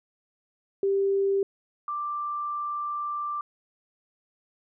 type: tone pair in turn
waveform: sine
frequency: 393.4 / 1178.9 Hz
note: G4 / D6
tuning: +6 / +6 cents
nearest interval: octave + perfect fifth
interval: 1900 cents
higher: second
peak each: -21 / -28 dBFS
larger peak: first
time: 0.83-1.43 / 1.88-3.41 s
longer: second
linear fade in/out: 2 ms
effects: none